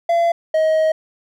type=tone pair in turn; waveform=triangle; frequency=680 / 631.4 Hz; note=F5 / D#5; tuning=-46 / +25 cents; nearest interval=minor second; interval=129 cents; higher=first; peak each=-11 dBFS; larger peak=neither; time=0.09-0.32 / 0.54-0.92 s; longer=second; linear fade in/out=5 ms; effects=none